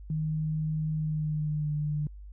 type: tone with pitch glide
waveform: sine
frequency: 155.56 to 149.48 Hz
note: D#3 to D3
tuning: 0 to +31 cents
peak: -27 dBFS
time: 0.1-2.07 s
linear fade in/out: 2 ms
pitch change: -69 cents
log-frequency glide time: 0.95-1.78 s
effects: added 50 Hz sine -42 dBFS peak until 2.32 s